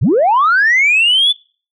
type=linear sweep; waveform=sine; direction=up; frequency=76.5 to 3520 Hz; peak=-7 dBFS; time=0.01-1.33 s; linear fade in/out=20 ms; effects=noise-tail reverb RT60 0.4 s tail -25 dB re dry + tanh soft clip ceiling -5 dBFS